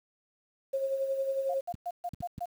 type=tone with tremolo; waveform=sine; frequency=540 Hz; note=C#5; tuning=45 cents flat; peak=-26 dBFS; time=0.73-1.61 s; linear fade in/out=10 ms; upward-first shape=sine; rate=11 Hz; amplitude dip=50%
type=tone bursts; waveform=sine; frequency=704 Hz; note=F5; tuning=14 cents sharp; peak=-31 dBFS; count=6; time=1.49-2.458 s; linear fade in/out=10 ms; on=53 ms; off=130 ms
type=clicks; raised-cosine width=5 ms; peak=-26 dBFS; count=4; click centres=1.742 / 2.136 / 2.206 / 2.381 s
effects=high-pass 80 Hz 12 dB/octave + 9-bit